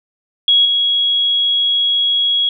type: tone with level steps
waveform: sine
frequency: 3322 Hz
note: G#7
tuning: in tune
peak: -8 / -12 dBFS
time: 0.48-2.49 s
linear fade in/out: 2 ms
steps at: 0.65 s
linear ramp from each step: 5 ms
effects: none